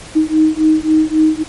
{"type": "beating tone pair", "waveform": "sine", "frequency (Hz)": [311.1, 314.8], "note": ["D#4", "D#4"], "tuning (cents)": [0, 20], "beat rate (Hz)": 3.7, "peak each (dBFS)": -12, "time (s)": [0.15, 1.44], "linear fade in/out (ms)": 20, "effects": ["pink hiss -34 dBFS RMS until 1.48 s", "MP3 48 kbps"]}